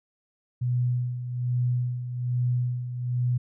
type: tone with tremolo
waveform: sine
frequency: 123.47 Hz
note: B2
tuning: in tune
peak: -21 dBFS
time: 0.61-3.38 s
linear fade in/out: 10 ms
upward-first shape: sine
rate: 1.2 Hz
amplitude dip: 65%
effects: none